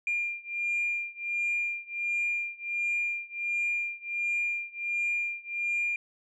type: beating tone pair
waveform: sine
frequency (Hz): 2400 / 2401.4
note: D7 / D7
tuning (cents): +37 / +38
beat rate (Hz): 1.4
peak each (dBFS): -30 / -31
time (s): 0.07-5.96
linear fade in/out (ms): 2
effects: tanh soft clip ceiling -22 dBFS